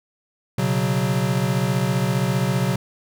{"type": "chord", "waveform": "square", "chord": "B suspended second", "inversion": "none", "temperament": "equal", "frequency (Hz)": [123.47, 138.59, 185], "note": ["B2", "C#3", "F#3"], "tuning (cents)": [0, 0, 0], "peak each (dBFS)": -24, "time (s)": [0.58, 2.76], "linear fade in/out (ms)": 5, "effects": []}